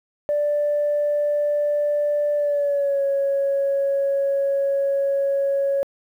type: tone with pitch glide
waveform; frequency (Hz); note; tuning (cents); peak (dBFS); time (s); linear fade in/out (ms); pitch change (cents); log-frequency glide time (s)
sine; 587.3 to 554.3; D5 to C#5; 0 to 0; -17; 0.29-5.83; 0; -100; 2.36-3.02
effects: tanh soft clip ceiling -14 dBFS + 9-bit